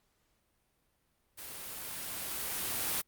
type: noise with level ramp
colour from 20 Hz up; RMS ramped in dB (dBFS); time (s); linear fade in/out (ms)
white; -45 to -32; 1.37-3.02; 20
effects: pink hiss -75 dBFS RMS until 3.07 s + Opus 48 kbps